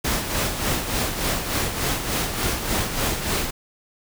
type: noise with tremolo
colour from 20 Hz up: pink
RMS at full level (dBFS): -22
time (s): 0.04-3.51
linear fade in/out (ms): 10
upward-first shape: sine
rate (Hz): 3.4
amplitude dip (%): 55
effects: none